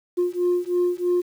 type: beating tone pair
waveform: sine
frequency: 353.6 / 356.7 Hz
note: F4 / F4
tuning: +22 / +37 cents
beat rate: 3.1 Hz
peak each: -21 dBFS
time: 0.17-1.22 s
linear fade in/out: 20 ms
effects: tanh soft clip ceiling -15 dBFS + 8-bit